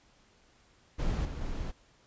brown noise with level steps, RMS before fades -30 / -37 / -35 dBFS, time 0.98-1.72 s, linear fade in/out 20 ms, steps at 1.25 / 1.41 s, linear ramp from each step 2 ms, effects pink hiss -64 dBFS RMS until 2.06 s + resampled to 16000 Hz

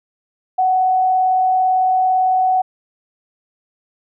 sine tone with frequency modulation, 746 Hz, F#5, 14 cents sharp, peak -12 dBFS, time 0.58-2.62 s, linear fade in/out 10 ms, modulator 37.9 Hz, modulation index 0.22, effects none

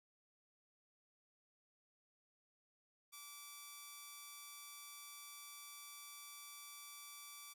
5% pulse tone with amplitude modulation, 1160 Hz, D6, 22 cents flat, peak -38 dBFS, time 3.12-7.54 s, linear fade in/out 20 ms, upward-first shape sine, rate 280 Hz, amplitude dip 45%, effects none

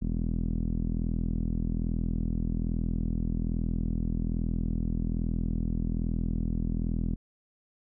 sawtooth tone with low-pass filter, 41.2 Hz, E1, in tune, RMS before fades -29 dBFS, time 0.01-7.16 s, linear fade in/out 20 ms, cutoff 230 Hz, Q 2.9, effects none

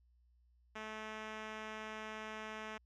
5% pulse tone, 217 Hz, A3, 24 cents flat, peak -32 dBFS, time 0.75-2.78 s, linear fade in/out 10 ms, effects added 60 Hz sine -67 dBFS peak until 2.85 s + low-pass 4000 Hz 12 dB/octave

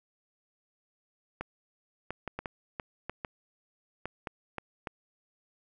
clicks, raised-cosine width 0.5 ms, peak -20 dBFS, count 12, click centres 1.41 / 2.106 / 2.277 / 2.39 / 2.458 / 2.798 / 3.096 / 3.248 / 4.056 / 4.272 / 4.583 / 4.872 s, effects none

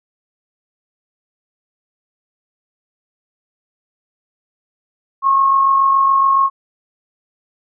sine tone with amplitude modulation, 1087 Hz, C#6, 34 cents flat, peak -8 dBFS, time 5.22-6.5 s, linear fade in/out 50 ms, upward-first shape sine, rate 47.1 Hz, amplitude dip 40%, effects none

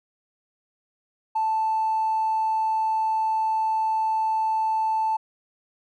triangle tone with tanh clipping, 880 Hz, A5, in tune, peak -20 dBFS, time 1.35-5.17 s, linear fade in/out 10 ms, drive 1 dB, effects none

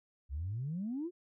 sine exponential sweep, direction up, 63.8 to 370 Hz, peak -34 dBFS, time 0.29-1.11 s, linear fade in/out 50 ms, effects tanh soft clip ceiling -30 dBFS

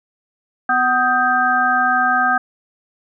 harmonic tone with a mistuned harmonic, 250.1 Hz, B3, 22 cents sharp, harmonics 1 / 3 / 5 / 6, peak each -27 / -18 / -18 / -17 dBFS, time 0.69-2.38 s, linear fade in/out 5 ms, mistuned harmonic 6, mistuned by +85 cents, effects none

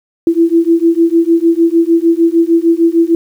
sine beating tone pair, 330.5 / 337.1 Hz, E4 / E4, +5 / +39 cents, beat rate 6.6 Hz, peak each -10 dBFS, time 0.27-3.15 s, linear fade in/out 2 ms, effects 7-bit

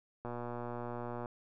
click train, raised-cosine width 1 ms, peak -27 dBFS, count 122, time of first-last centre 0.25-1.258 s, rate 120 Hz, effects none

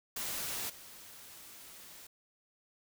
white noise with level steps, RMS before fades -38 / -52 dBFS, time 0.16-2.07 s, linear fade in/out 5 ms, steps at 0.69 s, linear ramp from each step 10 ms, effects none

